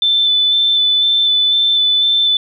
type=tone with vibrato; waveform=sine; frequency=3520 Hz; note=A7; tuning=in tune; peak=-10 dBFS; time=0.02-2.37 s; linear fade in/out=2 ms; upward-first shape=square; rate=2 Hz; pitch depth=11 cents each way; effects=none